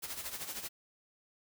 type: noise with tremolo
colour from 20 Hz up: white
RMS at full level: -39 dBFS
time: 0.02-0.69 s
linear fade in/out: 20 ms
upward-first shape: sine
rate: 13 Hz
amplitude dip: 65%
effects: none